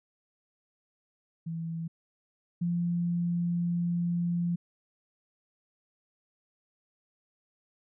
sine tone pair in turn, 164.81 / 172.83 Hz, E3 / F3, 0 / -18 cents, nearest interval minor second, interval 82 cents, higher second, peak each -32 / -26 dBFS, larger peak second, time 1.46-1.88 / 2.61-4.56 s, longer second, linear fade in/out 10 ms, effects none

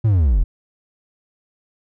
triangle linear sweep, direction down, 116.54 to 34.65 Hz, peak -10 dBFS, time 0.04-0.44 s, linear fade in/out 10 ms, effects none

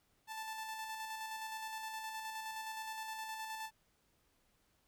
sawtooth tone with tremolo, 880 Hz, A5, in tune, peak -37 dBFS, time 0.27-3.71 s, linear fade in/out 50 ms, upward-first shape square, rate 9.6 Hz, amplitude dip 30%, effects pink hiss -75 dBFS RMS until 4.87 s

